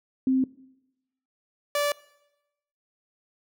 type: tone pair in turn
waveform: sine / sawtooth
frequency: 261.6 / 580.9 Hz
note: C4 / D5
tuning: 0 / -19 cents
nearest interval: octave + major second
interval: 1381 cents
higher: second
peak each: -19 dBFS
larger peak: neither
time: 0.27-0.44 / 1.75-1.92 s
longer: neither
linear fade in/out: 2 ms
effects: noise-tail reverb RT60 0.9 s tail -21 dB re dry